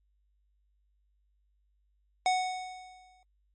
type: tone with exponential decay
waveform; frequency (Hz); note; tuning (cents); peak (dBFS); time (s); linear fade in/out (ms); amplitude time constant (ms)
square; 740; F#5; 0; -23; 2.26-3.23; 1; 210
effects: added 50 Hz sine -68 dBFS peak until 3.54 s + MP3 32 kbps